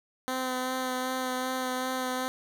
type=tone with vibrato; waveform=10% pulse; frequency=256.5 Hz; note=C4; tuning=34 cents flat; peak=-21 dBFS; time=0.28-2.28 s; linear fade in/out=0 ms; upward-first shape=sine; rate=2.6 Hz; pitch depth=16 cents each way; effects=none